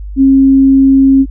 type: tone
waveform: sine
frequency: 270 Hz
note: C#4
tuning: 45 cents flat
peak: -3 dBFS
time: 0.16-1.26 s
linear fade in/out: 50 ms
effects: added 50 Hz sine -21 dBFS peak until 1.3 s